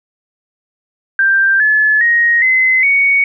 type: tone with pitch steps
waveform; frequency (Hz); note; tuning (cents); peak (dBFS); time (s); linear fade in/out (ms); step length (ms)
sine; 1578 / 1720.8 / 1876.6 / 2046 / 2232; G6 / A6 / A#6 / C7 / C#7; +11 / -39 / +11 / -39 / +11; -8; 1.19-3.24; 2; 410
effects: none